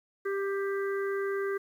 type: harmonic tone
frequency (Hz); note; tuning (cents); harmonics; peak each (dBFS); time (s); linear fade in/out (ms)
394.7; G4; +12; 1 / 3 / 4 / 5; -29 / -40 / -39 / -44; 0.25-1.58; 10
effects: 10-bit